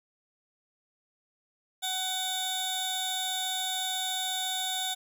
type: tone cluster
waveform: sawtooth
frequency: 751 / 3498 / 3721 Hz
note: F#5 / A7 / A#7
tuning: +26 / -11 / -4 cents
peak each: -31 dBFS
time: 1.82-4.95 s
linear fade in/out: 20 ms
effects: none